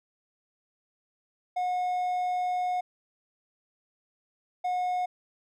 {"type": "tone bursts at uneven times", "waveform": "triangle", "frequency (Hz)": 725, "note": "F#5", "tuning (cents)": -35, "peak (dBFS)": -24, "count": 2, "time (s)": [[1.56, 2.81], [4.64, 5.06]], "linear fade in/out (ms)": 10, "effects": []}